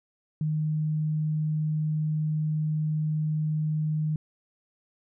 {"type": "tone", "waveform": "sine", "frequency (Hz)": 154.2, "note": "D#3", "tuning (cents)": -15, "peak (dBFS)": -24, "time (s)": [0.41, 4.16], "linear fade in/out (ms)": 2, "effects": []}